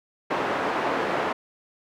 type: band-pass noise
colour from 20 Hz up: pink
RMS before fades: -26 dBFS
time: 0.3-1.33 s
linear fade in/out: 10 ms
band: 380 to 1500 Hz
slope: 12 dB/octave
effects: none